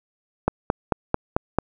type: click train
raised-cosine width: 1 ms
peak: -4 dBFS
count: 6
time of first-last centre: 0.48-1.586 s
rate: 4.52 Hz
effects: none